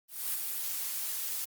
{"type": "noise with ADSR envelope", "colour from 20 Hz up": "blue", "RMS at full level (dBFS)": -31, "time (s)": [0.08, 1.45], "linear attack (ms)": 260, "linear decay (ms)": 4, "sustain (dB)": -4, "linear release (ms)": 7, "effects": ["Opus 32 kbps"]}